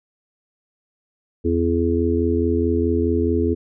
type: harmonic tone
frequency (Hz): 84.7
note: E2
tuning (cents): +48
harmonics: 1 / 3 / 4 / 5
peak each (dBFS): -22 / -22 / -22 / -22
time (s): 1.44-3.55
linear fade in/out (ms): 20
effects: none